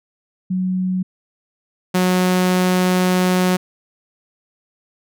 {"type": "tone pair in turn", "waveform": ["sine", "sawtooth"], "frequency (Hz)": [185, 182.77], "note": ["F#3", "F#3"], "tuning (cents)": [0, -21], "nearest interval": "unison", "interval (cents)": 21, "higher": "first", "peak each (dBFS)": [-17, -10], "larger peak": "second", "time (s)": [[0.5, 1.03], [1.94, 3.57]], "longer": "second", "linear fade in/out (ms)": 10, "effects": []}